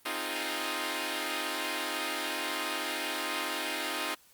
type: chord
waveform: 5% pulse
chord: F minor seventh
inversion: second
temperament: equal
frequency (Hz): 261.6 / 311.1 / 349.2 / 415.3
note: C4 / Eb4 / F4 / Ab4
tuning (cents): 0 / 0 / 0 / 0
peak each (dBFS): -28 / -24 / -26 / -28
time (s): 0.05-4.15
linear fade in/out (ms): 10
effects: white hiss -61 dBFS RMS until 4.33 s + Opus 32 kbps